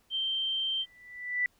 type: tone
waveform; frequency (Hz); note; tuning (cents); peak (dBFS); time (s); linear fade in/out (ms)
sine; 3136; G7; 0; -28; 0.1-0.86; 50
type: tone with exponential growth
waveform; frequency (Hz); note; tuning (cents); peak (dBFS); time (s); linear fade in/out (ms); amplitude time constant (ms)
sine; 1975.5; B6; 0; -23; 0.81-1.46; 1; 140
effects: pink hiss -68 dBFS RMS until 1.59 s